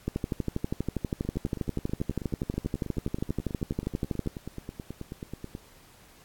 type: two click trains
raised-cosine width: 3 ms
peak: -23 / -15 dBFS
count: 41 / 53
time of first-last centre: 1.25-5.551 / 0.08-4.274 s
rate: 9.3 / 12.4 Hz
effects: pink hiss -56 dBFS RMS until 6.24 s + AAC 64 kbps